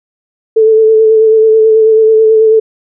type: tone with vibrato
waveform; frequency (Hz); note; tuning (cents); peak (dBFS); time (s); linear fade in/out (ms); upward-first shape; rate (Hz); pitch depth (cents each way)
sine; 440; A4; 0; -3; 0.56-2.6; 10; sine; 9.2; 23
effects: none